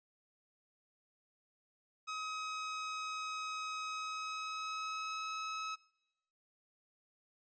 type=tone with pitch glide; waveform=sawtooth; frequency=1269 to 1286 Hz; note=D#6 to E6; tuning=+34 to -43 cents; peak=-35 dBFS; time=2.07-5.76 s; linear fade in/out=20 ms; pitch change=+23 cents; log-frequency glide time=3.83-5.29 s; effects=noise-tail reverb RT60 0.9 s tail -21 dB re dry + resampled to 16000 Hz